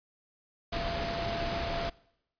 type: tone in noise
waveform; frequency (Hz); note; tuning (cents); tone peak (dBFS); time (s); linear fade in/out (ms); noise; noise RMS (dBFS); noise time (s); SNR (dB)
sine; 680; F5; -46; -35; 0.72-1.9; 10; pink; -34; 0.72-1.9; -4
effects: noise-tail reverb RT60 0.8 s tail -23 dB re dry + resampled to 11025 Hz